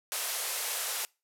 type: band-pass noise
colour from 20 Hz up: white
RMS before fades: -34 dBFS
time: 0.12-1.05 s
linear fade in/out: 0 ms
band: 430 to 14000 Hz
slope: 48 dB/octave
effects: noise-tail reverb RT60 0.3 s tail -26 dB re dry